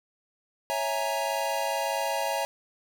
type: chord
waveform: square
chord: A# half-diminished seventh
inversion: first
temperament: equal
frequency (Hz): 554.4 / 659.3 / 830.6 / 932.3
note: C#5 / E5 / G#5 / A#5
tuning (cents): 0 / 0 / 0 / 0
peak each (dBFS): -33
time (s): 0.7-2.45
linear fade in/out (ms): 0
effects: none